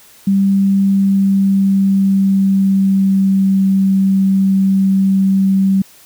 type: tone with pitch glide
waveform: sine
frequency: 196 to 193.08 Hz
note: G3 to G3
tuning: 0 to -26 cents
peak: -9 dBFS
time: 0.27-5.82 s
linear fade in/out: 5 ms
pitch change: -26 cents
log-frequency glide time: 0.78-3.69 s
effects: white hiss -44 dBFS RMS until 6.05 s